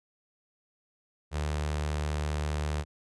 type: tone with notch filter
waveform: sawtooth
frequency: 75 Hz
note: D2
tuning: 37 cents sharp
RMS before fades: -31 dBFS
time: 1.31-2.85 s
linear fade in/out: 50 ms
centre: 260 Hz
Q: 1.6
effects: resampled to 24000 Hz